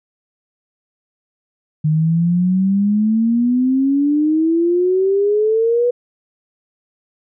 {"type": "exponential sweep", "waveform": "sine", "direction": "up", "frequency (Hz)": [151.8, 492.1], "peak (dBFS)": -12, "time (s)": [1.84, 5.91], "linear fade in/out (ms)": 10, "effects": []}